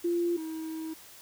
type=tone pair in turn; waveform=sine / triangle; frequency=344.9 / 319.3 Hz; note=F4 / D#4; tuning=-22 / +45 cents; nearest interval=minor second; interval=133 cents; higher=first; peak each=-25 / -32 dBFS; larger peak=first; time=0.04-0.37 / 0.37-0.94 s; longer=second; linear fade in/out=10 ms; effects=white hiss -51 dBFS RMS until 1.21 s